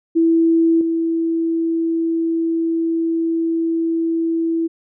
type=tone with level steps; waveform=sine; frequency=329.6 Hz; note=E4; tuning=in tune; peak=-11 / -16 dBFS; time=0.15-4.68 s; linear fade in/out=20 ms; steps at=0.81 s; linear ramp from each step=2 ms; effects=none